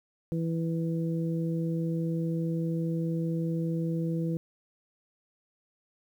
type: harmonic tone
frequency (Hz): 164.81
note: E3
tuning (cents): 0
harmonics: 1 / 2 / 3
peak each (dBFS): -28 / -34 / -38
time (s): 0.32-4.37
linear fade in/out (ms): 0
effects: 10-bit